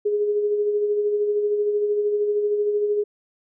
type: tone with tremolo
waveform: sine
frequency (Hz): 415.3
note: G#4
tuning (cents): 0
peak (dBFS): -17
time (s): 0.05-3.04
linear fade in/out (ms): 10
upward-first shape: sine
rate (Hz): 13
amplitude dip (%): 40
effects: none